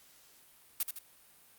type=noise with echo; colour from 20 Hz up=blue; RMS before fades=-31 dBFS; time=0.8-0.83 s; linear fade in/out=2 ms; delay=79 ms; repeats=2; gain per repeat=-6 dB; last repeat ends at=0.988 s; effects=white hiss -61 dBFS RMS until 1.58 s + Opus 48 kbps